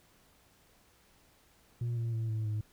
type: tone with pitch steps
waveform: sine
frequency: 119 / 115.81 / 112.71 / 109.69 / 106.75 Hz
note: A#2 / A#2 / A2 / A2 / G#2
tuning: +36 / -11 / +42 / -5 / +48 cents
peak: -28 dBFS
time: 1.81-2.61 s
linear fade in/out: 5 ms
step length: 160 ms
effects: tanh soft clip ceiling -30 dBFS + pink hiss -65 dBFS RMS until 2.72 s